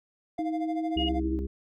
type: tone with tremolo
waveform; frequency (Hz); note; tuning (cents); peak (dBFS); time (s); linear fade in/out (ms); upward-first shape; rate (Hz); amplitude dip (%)
triangle; 698.5; F5; 0; -28; 0.38-1.2; 5; sine; 13; 85
type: tone with pitch glide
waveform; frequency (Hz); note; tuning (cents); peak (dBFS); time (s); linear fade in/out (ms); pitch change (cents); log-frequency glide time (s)
sine; 316.8 to 322; D#4 to E4; +31 to -41; -28; 0.39-1.39; 0; +28; 0.57-1.15
type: harmonic tone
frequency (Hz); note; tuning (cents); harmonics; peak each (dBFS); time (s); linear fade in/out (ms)
67.1; C2; +44; 1 / 3 / 4 / 5 / 6; -30 / -38 / -44 / -38 / -38; 0.96-1.47; 10
type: tone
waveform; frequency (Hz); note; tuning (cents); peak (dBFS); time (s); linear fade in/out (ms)
sine; 2878; F#7; -49; -29; 0.97-1.09; 5
effects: none

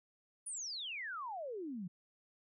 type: exponential sweep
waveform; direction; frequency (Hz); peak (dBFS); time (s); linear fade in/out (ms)
sine; down; 10000 to 167.5; -40; 0.46-1.88; 10
effects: none

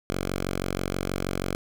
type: tone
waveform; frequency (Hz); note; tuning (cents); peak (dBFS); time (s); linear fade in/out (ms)
5% pulse; 46.25; F#1; 0; -16; 0.1-1.55; 0
effects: none

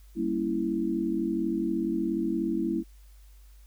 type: chord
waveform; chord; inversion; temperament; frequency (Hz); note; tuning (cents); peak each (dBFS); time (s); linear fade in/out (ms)
sine; G diminished seventh; none; equal; 196 / 233.1 / 277.2 / 329.6; G3 / Bb3 / Db4 / Fb4; 0 / 0 / 0 / 0; -33 / -32 / -34 / -28; 0.15-2.84; 50
effects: added 50 Hz sine -49 dBFS peak until 3.66 s + white hiss -64 dBFS RMS until 3.66 s

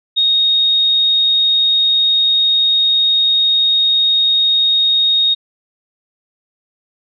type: tone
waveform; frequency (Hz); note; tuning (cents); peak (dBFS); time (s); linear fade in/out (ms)
sine; 3729; A#7; 0; -10; 0.16-5.35; 20
effects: none

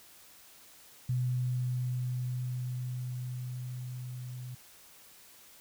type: tone with level ramp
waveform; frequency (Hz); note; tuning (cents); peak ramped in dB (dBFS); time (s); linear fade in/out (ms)
sine; 125.3; B2; +25; -27 to -39; 1.09-4.55; 5
effects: white hiss -56 dBFS RMS until 5.6 s

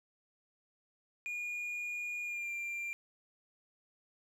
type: tone with pitch glide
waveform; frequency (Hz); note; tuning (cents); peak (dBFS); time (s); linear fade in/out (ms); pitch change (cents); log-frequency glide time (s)
triangle; 2435 to 2377; D#7 to D7; -38 to +20; -35; 1.26-2.93; 0; -42; 2.23-2.51
effects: none

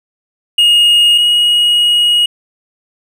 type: tone pair in turn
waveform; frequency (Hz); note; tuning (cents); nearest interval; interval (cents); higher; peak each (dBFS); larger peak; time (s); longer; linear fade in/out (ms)
triangle; 2862 / 2890; F7 / F#7; +42 / -41; unison; 17; second; -4 / -6; first; 0.58-1.18 / 1.18-2.26; second; 5
effects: none

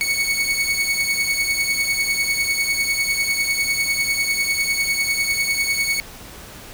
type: beating tone pair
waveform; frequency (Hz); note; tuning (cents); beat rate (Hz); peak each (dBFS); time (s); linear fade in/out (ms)
sawtooth; 2217 / 2227; C#7 / C#7; 0 / +7; 10; -17 / -20; 0.01-6; 0
effects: pink hiss -39 dBFS RMS until 6.73 s

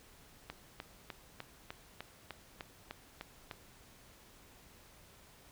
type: click train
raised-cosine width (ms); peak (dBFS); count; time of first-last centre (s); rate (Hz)
0.3; -26; 11; 0.5-3.512; 3.32
effects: pink hiss -60 dBFS RMS until 5.51 s

